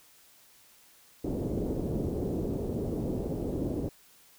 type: low-pass noise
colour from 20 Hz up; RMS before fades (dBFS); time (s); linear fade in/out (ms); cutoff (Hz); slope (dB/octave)
white; -32; 1.24-3.89; 5; 440; 24
effects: white hiss -59 dBFS RMS until 4.38 s